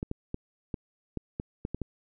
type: clicks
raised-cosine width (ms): 3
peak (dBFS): -19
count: 9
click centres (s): 0.029 / 0.114 / 0.344 / 0.742 / 1.173 / 1.399 / 1.651 / 1.746 / 1.817
effects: none